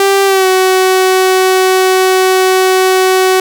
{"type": "tone with pitch glide", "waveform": "sawtooth", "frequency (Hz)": [392.9, 374.7], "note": ["G4", "F#4"], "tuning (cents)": [4, 22], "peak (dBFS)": -3, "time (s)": [0, 3.4], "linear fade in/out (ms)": 2, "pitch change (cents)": -82, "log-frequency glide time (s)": [0.25, 0.47], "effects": []}